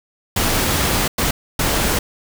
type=noise bursts at uneven times; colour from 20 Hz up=pink; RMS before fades=-18 dBFS; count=3; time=0.36-1.08 / 1.18-1.31 / 1.59-1.99 s; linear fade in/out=5 ms; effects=none